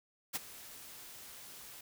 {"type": "noise with ADSR envelope", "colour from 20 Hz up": "white", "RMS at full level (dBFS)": -34, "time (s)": [0.33, 1.81], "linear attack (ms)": 27, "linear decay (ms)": 22, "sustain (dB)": -17, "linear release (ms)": 5, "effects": []}